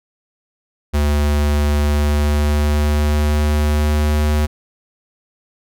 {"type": "tone with pitch glide", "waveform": "square", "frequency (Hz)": [73.42, 75.09], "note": ["D2", "D2"], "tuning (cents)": [0, 39], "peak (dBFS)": -14, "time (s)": [0.93, 4.47], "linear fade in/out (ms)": 20, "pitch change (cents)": 39, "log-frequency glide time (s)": [1.8, 3.82], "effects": []}